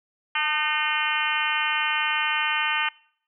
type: harmonic tone with a mistuned harmonic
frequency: 304.9 Hz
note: D#4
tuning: 35 cents flat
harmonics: 3 / 4 / 5 / 6 / 7 / 8 / 9 / 10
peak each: -30 / -30 / -30 / -30 / -30 / -30 / -30 / -30 dBFS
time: 0.35-2.89 s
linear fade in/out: 5 ms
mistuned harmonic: 3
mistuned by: -38 cents
effects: noise-tail reverb RT60 0.6 s tail -23 dB re dry